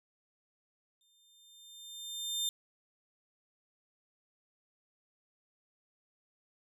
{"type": "tone with exponential growth", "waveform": "sawtooth", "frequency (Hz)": 3600, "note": "A7", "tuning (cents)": 39, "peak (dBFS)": -27, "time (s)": [1.01, 2.49], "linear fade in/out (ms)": 1, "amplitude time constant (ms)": 320, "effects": []}